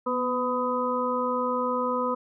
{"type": "harmonic tone with a mistuned harmonic", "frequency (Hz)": 250.8, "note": "B3", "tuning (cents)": 27, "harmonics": [1, 2, 4, 5], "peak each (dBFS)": [-31, -28, -29, -30], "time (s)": [0.06, 2.15], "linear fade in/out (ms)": 10, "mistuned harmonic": 1, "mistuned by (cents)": -30, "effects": []}